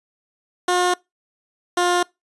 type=tone pair in turn; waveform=15% pulse; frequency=358.6 / 354.1 Hz; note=F4 / F4; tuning=+46 / +24 cents; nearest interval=unison; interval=22 cents; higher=first; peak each=-10 dBFS; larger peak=neither; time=0.68-0.94 / 1.77-2.03 s; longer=neither; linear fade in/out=5 ms; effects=noise-tail reverb RT60 0.2 s tail -24 dB re dry + resampled to 24000 Hz